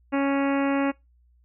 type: harmonic tone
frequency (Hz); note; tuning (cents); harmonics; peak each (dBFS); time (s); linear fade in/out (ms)
277.2; C#4; 0; 1 / 2 / 3 / 4 / 5 / 6 / 7 / 8 / 9 / 10; -22 / -28 / -32 / -34 / -36 / -38 / -39 / -40 / -41 / -42; 0.12-0.92; 20
effects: noise-tail reverb RT60 0.2 s tail -22 dB re dry + added 60 Hz sine -57 dBFS peak until 1.44 s